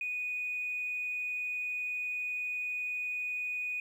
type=tone with tanh clipping; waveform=triangle; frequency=2478 Hz; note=D#7; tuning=8 cents flat; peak=-32 dBFS; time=0.01-3.8 s; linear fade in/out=2 ms; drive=1 dB; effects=none